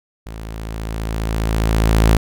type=tone with level ramp; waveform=sawtooth; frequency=54.8 Hz; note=A1; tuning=6 cents flat; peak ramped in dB=-26 to -5 dBFS; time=0.26-2.17 s; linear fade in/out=5 ms; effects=none